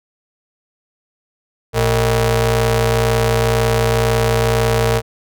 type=ring-modulated tone; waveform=sawtooth; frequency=170 Hz; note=F3; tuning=46 cents flat; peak=-6 dBFS; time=1.73-5.02 s; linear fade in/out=50 ms; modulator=286 Hz; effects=none